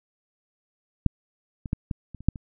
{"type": "clicks", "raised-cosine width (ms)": 5, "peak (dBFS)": [-6, -21, -12, -15, -26, -29, -6, -25], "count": 8, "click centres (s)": [1.063, 1.658, 1.731, 1.912, 2.147, 2.206, 2.286, 2.358], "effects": []}